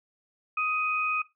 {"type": "tone pair together", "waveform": "sine", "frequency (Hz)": [1252, 2502], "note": ["D#6", "D#7"], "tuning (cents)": [10, 9], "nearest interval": "octave", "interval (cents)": 1199, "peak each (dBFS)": -28, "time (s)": [0.57, 1.22], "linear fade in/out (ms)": 5, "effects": ["noise-tail reverb RT60 0.2 s tail -17 dB re dry"]}